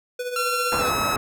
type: tone with tremolo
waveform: square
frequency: 493.9 Hz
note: B4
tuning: in tune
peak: -25 dBFS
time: 0.19-0.91 s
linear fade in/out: 5 ms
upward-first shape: triangle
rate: 15 Hz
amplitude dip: 65%
type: tone with pitch glide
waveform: sawtooth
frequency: 1365 to 1289.1 Hz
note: F6 to E6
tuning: -40 to -39 cents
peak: -19 dBFS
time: 0.36-1.16 s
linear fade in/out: 2 ms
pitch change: -99 cents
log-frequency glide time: 0.78-0.86 s
type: low-pass noise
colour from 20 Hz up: white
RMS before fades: -27 dBFS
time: 0.72-1.17 s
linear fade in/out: 0 ms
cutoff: 1400 Hz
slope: 24 dB/octave
effects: none